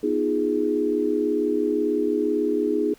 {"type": "chord", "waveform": "sine", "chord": "F half-diminished seventh", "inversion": "second", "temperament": "equal", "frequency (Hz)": [246.9, 311.1, 349.2, 415.3], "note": ["Cb4", "Eb4", "F4", "Ab4"], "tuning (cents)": [0, 0, 0, 0], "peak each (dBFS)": [-29, -24, -29, -23], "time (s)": [0.03, 2.94], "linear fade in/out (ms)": 5, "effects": ["pink hiss -54 dBFS RMS until 2.98 s"]}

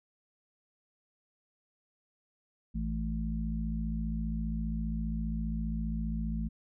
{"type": "harmonic tone", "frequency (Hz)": 55, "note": "A1", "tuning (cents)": 0, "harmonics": [1, 3, 4], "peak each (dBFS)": [-33, -37, -36], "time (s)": [2.74, 6.49], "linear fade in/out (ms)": 20, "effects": []}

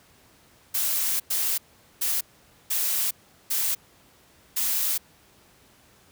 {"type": "noise bursts at uneven times", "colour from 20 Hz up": "blue", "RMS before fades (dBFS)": -25, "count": 6, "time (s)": [[0.74, 1.2], [1.3, 1.58], [2.01, 2.21], [2.7, 3.11], [3.5, 3.75], [4.56, 4.98]], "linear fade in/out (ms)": 10, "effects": ["pink hiss -57 dBFS RMS until 6.11 s", "high-pass 60 Hz 12 dB/octave"]}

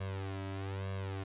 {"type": "tone with flanger", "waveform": "sawtooth", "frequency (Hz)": 96.9, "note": "G2", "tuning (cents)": -20, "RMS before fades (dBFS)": -39, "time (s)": [0, 1.24], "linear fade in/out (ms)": 10, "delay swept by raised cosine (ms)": [1.8, 3.1], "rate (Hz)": 1.1, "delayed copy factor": 1, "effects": ["resampled to 8000 Hz"]}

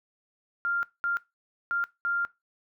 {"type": "tone bursts at uneven times", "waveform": "sine", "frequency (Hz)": 1395, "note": "F6", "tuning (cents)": -2, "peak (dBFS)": -25, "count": 4, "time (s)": [[0.65, 0.83], [1.04, 1.17], [1.71, 1.84], [2.05, 2.25]], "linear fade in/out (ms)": 0, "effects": ["noise-tail reverb RT60 0.2 s tail -19 dB re dry"]}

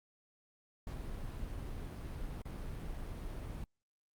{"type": "noise with dropouts", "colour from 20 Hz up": "brown", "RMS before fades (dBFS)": -42, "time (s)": [0.87, 3.64], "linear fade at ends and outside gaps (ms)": 2, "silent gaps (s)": [2.419, 2.453], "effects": ["Opus 48 kbps"]}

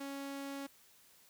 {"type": "tone", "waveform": "sawtooth", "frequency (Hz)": 277.2, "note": "C#4", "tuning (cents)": 0, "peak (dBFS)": -37, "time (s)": [0, 0.67], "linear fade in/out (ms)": 10, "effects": ["white hiss -64 dBFS RMS until 1.29 s"]}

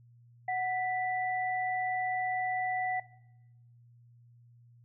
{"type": "tone pair together", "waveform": "sine", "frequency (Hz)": [740, 1975.5], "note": ["F#5", "B6"], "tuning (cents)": [0, 0], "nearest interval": "octave + perfect fourth", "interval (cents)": 1700, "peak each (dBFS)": [-30, -36], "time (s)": [0.48, 3], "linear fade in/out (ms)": 5, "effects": ["noise-tail reverb RT60 0.9 s tail -18 dB re dry", "added 119 Hz sine -56 dBFS peak until 4.84 s"]}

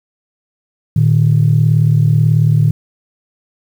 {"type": "tone pair together", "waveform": "sine", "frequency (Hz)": [113.85, 152.2], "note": ["A#2", "D#3"], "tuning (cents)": [-40, -38], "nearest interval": "perfect fourth", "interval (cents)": 502, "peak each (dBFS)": -10, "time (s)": [0.96, 2.71], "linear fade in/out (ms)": 5, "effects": ["tanh soft clip ceiling -1 dBFS", "7-bit"]}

